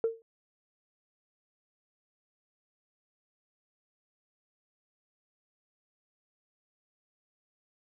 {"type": "tone with exponential decay", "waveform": "sine", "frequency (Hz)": 454.4, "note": "A#4", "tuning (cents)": -44, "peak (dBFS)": -20, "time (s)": [0.04, 0.22], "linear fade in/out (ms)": 1, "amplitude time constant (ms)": 37, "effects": ["tanh soft clip ceiling -20 dBFS"]}